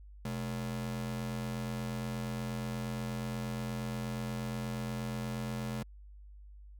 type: ring-modulated tone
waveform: 45% pulse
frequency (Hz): 170.8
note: F3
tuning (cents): -38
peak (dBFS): -32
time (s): 0.25-5.83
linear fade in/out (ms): 2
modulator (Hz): 44.2
effects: added 50 Hz sine -49 dBFS peak until 6.79 s